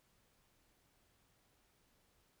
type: silence
effects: pink hiss -74 dBFS RMS until 2.4 s